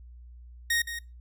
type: tone with echo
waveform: sawtooth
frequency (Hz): 1864.7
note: A#6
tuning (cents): 0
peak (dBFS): -20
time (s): 0.7-0.82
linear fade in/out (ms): 5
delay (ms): 170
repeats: 1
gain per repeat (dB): -10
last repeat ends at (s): 0.99
effects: noise-tail reverb RT60 0.3 s tail -26 dB re dry + added 60 Hz sine -45 dBFS peak until 1.2 s